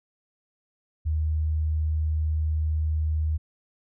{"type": "tone", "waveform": "sine", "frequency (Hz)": 77.78, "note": "D#2", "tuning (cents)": 0, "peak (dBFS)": -22, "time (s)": [1.05, 3.38], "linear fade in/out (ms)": 20, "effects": []}